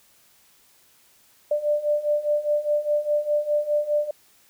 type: beating tone pair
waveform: sine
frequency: 590 / 594.9 Hz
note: D5 / D5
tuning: +8 / +22 cents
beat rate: 4.9 Hz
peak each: -25 / -22 dBFS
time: 1.51-4.11 s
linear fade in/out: 5 ms
effects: white hiss -58 dBFS RMS until 4.49 s